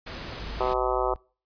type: noise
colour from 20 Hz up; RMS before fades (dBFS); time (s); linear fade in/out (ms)
pink; -37; 0.06-0.74; 10
type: tone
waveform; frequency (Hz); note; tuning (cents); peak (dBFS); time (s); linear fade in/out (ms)
sine; 52.1; G#1; +6; -34; 0.4-1.16; 0
type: harmonic tone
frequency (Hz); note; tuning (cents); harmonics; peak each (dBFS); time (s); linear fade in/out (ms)
126.8; B2; +46; 3 / 4 / 5 / 6 / 7 / 8 / 9 / 10; -29 / -30 / -31 / -32 / -32 / -33 / -34 / -34; 0.6-1.14; 5
effects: noise-tail reverb RT60 0.4 s tail -25 dB re dry + resampled to 11025 Hz